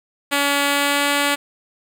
5% pulse tone with pitch glide, 283.8 to 286.1 Hz, C#4 to D4, +41 to -45 cents, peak -5 dBFS, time 0.31-1.36 s, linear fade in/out 20 ms, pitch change +14 cents, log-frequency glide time 0.65-1.1 s, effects none

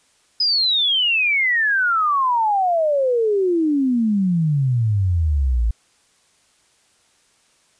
sine exponential sweep, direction down, 5060 to 53.7 Hz, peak -15 dBFS, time 0.4-5.71 s, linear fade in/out 5 ms, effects white hiss -59 dBFS RMS until 7.79 s + resampled to 22050 Hz

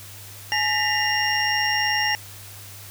sine tone cluster, 846 / 1827 / 1970 / 2812 / 5570 Hz, G#5 / A#6 / B6 / F7 / F8, +32 / -35 / -5 / +11 / -5 cents, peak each -26 dBFS, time 0.52-2.15 s, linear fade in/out 0 ms, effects added 100 Hz sine -43 dBFS peak until 2.9 s + white hiss -42 dBFS RMS until 2.9 s

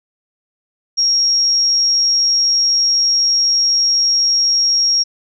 sine tone, 5588 Hz, F8, in tune, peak -11 dBFS, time 0.97-5.04 s, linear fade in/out 20 ms, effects none

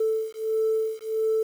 sine beating tone pair, 440 / 441.5 Hz, A4 / A4, 0 / +6 cents, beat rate 1.5 Hz, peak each -25 dBFS, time 0-1.43 s, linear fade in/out 5 ms, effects tanh soft clip ceiling -16 dBFS + 8-bit

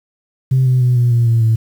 sine tone with pitch steps, 130.81 / 127.53 / 124.33 / 121.21 / 118.17 / 115.2 / 112.31 Hz, C3 / C3 / B2 / B2 / A#2 / A#2 / A2, 0 / -44 / +12 / -32 / +24 / -20 / +36 cents, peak -8 dBFS, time 0.51-1.56 s, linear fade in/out 10 ms, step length 150 ms, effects tanh soft clip ceiling -6 dBFS + 7-bit

